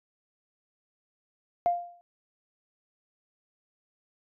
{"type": "tone with exponential decay", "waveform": "sine", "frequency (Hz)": 698.5, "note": "F5", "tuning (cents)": 0, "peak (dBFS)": -18, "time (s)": [1.66, 2.01], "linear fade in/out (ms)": 0, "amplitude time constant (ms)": 75, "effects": ["tanh soft clip ceiling -14 dBFS"]}